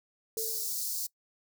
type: high-pass noise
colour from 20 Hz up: white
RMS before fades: -34 dBFS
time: 0.37-1.07 s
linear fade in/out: 10 ms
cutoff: 4400 Hz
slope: 48 dB/octave
type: tone with exponential decay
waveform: sine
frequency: 446.9 Hz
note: A4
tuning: 27 cents sharp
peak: -32 dBFS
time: 0.37-0.83 s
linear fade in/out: 0 ms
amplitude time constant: 98 ms
effects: noise-tail reverb RT60 0.1 s tail -22 dB re dry